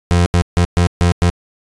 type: tone bursts at uneven times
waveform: 30% pulse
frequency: 87.31 Hz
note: F2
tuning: in tune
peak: -7 dBFS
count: 6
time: 0.11-0.26 / 0.34-0.42 / 0.57-0.65 / 0.77-0.87 / 1.01-1.12 / 1.22-1.3 s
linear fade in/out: 0 ms
effects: resampled to 22050 Hz